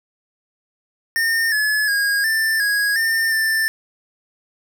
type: tone with pitch steps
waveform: square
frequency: 1821 / 1710 / 1634 / 1778 / 1655 / 1805 / 1778 Hz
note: A#6 / A6 / G#6 / A6 / G#6 / A6 / A6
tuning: -41 / -50 / -29 / +18 / -6 / +44 / +18 cents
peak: -17 dBFS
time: 1.16-3.68 s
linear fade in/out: 0 ms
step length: 360 ms
effects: none